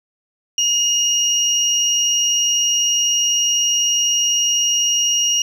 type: tone pair together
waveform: sine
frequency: 2858 / 5716 Hz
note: F7 / F8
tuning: +39 / +39 cents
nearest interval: octave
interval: 1200 cents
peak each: -16 dBFS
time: 0.58-5.42 s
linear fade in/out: 2 ms
effects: tanh soft clip ceiling -9 dBFS + 8-bit